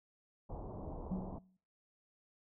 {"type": "low-pass noise", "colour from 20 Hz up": "pink", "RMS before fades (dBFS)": -45, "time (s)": [0.49, 1.39], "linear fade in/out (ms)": 10, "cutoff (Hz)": 970, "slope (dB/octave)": 48}
{"type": "tone with exponential decay", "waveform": "sine", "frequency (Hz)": 186, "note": "F#3", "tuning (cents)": 9, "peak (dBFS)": -33, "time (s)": [1.11, 1.57], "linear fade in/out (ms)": 5, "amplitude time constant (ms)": 100}
{"effects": ["noise-tail reverb RT60 0.4 s tail -24 dB re dry"]}